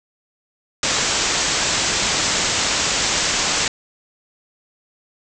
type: low-pass noise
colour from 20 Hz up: white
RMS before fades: -20 dBFS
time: 0.83-3.68 s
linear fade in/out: 2 ms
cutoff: 7800 Hz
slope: 96 dB/octave
effects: none